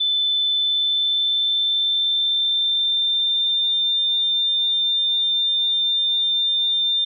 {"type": "tone with pitch glide", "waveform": "sine", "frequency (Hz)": [3520, 3598], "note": ["A7", "A7"], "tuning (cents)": [0, 38], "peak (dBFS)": -17, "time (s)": [0, 7.05], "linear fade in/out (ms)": 10, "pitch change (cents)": 38, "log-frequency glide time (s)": [0.57, 3.7], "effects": []}